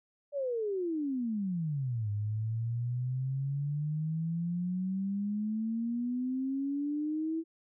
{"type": "exponential two-way sweep", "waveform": "sine", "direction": "down then up", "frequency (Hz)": [587.3, 102.3, 329.1], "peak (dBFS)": -30, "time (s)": [0.32, 7.44], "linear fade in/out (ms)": 50, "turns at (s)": 2.1, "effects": []}